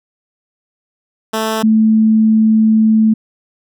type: tone pair in turn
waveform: 10% pulse / sine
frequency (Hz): 220.3 / 219.3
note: A3 / A3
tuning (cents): +2 / -6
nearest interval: unison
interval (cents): 8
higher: first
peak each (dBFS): -7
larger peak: neither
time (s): 1.33-1.63 / 1.63-3.14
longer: second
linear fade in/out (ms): 10
effects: none